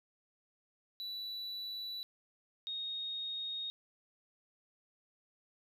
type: tone pair in turn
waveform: triangle / sine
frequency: 3951 / 3726 Hz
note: B7 / A#7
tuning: 0 / -2 cents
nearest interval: minor second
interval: 102 cents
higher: first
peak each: -38 / -37 dBFS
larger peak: second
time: 1-2.03 / 2.67-3.7 s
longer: neither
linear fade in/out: 0 ms
effects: none